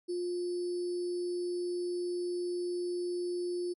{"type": "tone with sample-and-hold", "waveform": "sine", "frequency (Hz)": 353.8, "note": "F4", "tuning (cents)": 23, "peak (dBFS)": -31, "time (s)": [0.08, 3.74], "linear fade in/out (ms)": 20, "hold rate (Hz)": 4900, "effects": ["MP3 48 kbps"]}